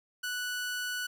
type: tone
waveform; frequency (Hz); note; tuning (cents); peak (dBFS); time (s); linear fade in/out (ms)
sawtooth; 1480; F#6; 0; -29; 0.23-1.07; 10
effects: none